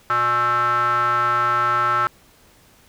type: tone with band-pass filter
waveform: square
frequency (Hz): 120.4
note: B2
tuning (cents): -44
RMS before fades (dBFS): -19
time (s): 0.1-2.07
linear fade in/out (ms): 0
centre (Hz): 1300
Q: 7.7
effects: pink hiss -53 dBFS RMS until 2.88 s